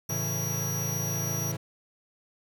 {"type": "chord", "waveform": "45% pulse", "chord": "A major", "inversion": "none", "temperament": "equal", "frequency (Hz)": [110, 138.59, 164.81], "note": ["A2", "C#3", "E3"], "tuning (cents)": [0, 0, 0], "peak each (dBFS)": -35, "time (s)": [0.09, 1.57], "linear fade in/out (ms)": 10}
{"type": "tone", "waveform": "sawtooth", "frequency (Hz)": 5780, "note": "F#8", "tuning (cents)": -41, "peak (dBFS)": -29, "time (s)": [0.09, 1.52], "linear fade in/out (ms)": 5}
{"effects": []}